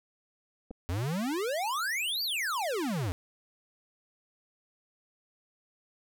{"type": "clicks", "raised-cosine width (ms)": 2, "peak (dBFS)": -30, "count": 2, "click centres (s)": [0.708, 0.712]}
{"type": "exponential two-way sweep", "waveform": "square", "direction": "up then down", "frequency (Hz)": [82.41, 4784, 82.41], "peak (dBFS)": -30, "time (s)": [0.89, 3.12], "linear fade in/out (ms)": 0, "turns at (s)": 2.23}
{"effects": []}